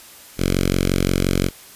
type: tone with notch filter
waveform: 5% pulse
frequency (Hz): 45.72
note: F#1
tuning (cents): -20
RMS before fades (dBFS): -19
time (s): 0.37-1.51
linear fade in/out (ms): 50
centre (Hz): 890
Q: 0.54
effects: white hiss -43 dBFS RMS until 1.75 s + resampled to 32000 Hz